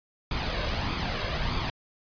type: noise with flanger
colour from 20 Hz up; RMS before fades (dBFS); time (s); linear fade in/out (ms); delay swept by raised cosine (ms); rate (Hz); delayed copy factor
pink; -29; 0.31-1.7; 2; 0.85 to 1.85; 1.6; +0.5
effects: resampled to 11025 Hz